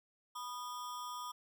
square ring-modulated tone, 1108.7 Hz, C#6, in tune, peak -39 dBFS, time 0.35-1.32 s, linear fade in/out 10 ms, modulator 122 Hz, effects none

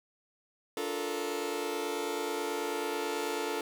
sawtooth chord, Bb major seventh, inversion first, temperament just, 291.4 / 349.6 / 437 / 466.2 Hz, D4 / F4 / A4 / Bb4, -13 / +2 / -12 / 0 cents, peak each -36 / -35 / -31 / -35 dBFS, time 0.77-3.61 s, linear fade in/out 2 ms, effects none

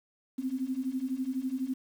sine beating tone pair, 253.3 / 265.3 Hz, B3 / C4, +44 / +24 cents, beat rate 12 Hz, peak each -34 / -32 dBFS, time 0.38-1.74 s, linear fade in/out 10 ms, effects 9-bit

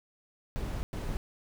brown noise bursts at uneven times, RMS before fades -34 dBFS, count 2, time 0.56-0.83 / 0.93-1.17 s, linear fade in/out 0 ms, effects none

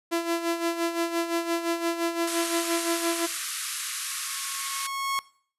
sawtooth tone with tremolo, 336.9 Hz, E4, 38 cents sharp, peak -19 dBFS, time 0.11-3.27 s, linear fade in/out 20 ms, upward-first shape sine, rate 5.8 Hz, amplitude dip 65%
white band-pass noise, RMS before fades -33 dBFS, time 2.27-4.87 s, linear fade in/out 5 ms, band 1100 to 12000 Hz, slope 96 dB/octave
sawtooth tone with exponential growth, 1096 Hz, C#6, 20 cents flat, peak -21 dBFS, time 3.44-5.19 s, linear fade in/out 0 ms, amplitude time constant 380 ms
effects noise-tail reverb RT60 0.5 s tail -20 dB re dry + resampled to 32000 Hz

